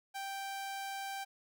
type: tone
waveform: sawtooth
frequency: 784 Hz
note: G5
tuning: in tune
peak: -35 dBFS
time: 0.14-1.25 s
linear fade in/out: 20 ms
effects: none